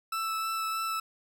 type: tone with vibrato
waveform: 40% pulse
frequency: 1318.5 Hz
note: E6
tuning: in tune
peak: -29 dBFS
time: 0.12-1 s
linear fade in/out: 5 ms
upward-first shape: sine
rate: 3.2 Hz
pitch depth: 10 cents each way
effects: none